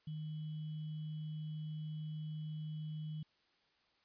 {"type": "tone with sample-and-hold", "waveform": "sine", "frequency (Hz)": 154.4, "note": "D#3", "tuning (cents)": -13, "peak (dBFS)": -40, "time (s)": [0.07, 3.23], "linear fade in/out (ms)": 5, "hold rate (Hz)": 3150, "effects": ["white hiss -74 dBFS RMS until 4.04 s", "resampled to 11025 Hz"]}